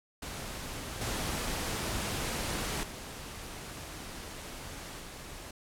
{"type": "noise with level steps", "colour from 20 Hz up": "pink", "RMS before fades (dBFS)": [-40, -34, -43, -45], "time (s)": [0.22, 5.51], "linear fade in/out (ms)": 5, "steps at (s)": [1.01, 2.83, 5], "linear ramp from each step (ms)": 5, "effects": ["low-pass 12000 Hz 12 dB/octave"]}